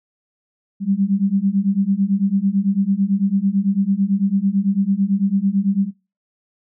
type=beating tone pair; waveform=sine; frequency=192 / 201 Hz; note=G3 / G3; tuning=-36 / +44 cents; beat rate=9 Hz; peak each=-19 / -18 dBFS; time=0.8-5.91 s; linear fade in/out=50 ms; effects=noise-tail reverb RT60 0.3 s tail -22 dB re dry